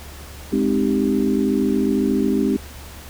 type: chord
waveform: sine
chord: Ab major seventh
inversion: none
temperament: equal with one note detuned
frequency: 207.7 / 261.6 / 309.7 / 392 Hz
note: Ab3 / C4 / Eb4 / G4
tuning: 0 / 0 / -8 / 0 cents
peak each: -21 / -20 / -23 / -23 dBFS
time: 0.52-2.57 s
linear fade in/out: 10 ms
effects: added 72 Hz sine -38 dBFS peak until 3.09 s + pink hiss -40 dBFS RMS until 3.09 s